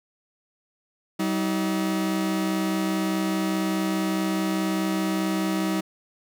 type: tone pair together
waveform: 40% pulse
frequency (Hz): 191.51 / 318.2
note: G3 / D#4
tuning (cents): -40 / +39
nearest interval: major sixth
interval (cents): 879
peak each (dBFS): -25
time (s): 1.19-5.81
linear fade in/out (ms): 10
effects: none